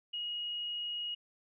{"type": "tone", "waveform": "sine", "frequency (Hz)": 2887, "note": "F#7", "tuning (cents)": -43, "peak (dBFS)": -35, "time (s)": [0.13, 1.15], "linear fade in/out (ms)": 10, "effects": []}